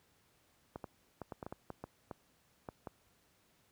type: clicks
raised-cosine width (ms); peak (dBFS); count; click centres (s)
1; -28; 12; 0.759 / 0.842 / 1.217 / 1.322 / 1.428 / 1.465 / 1.525 / 1.703 / 1.84 / 2.112 / 2.688 / 2.872
effects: pink hiss -71 dBFS RMS until 3.71 s + high-pass 60 Hz 12 dB/octave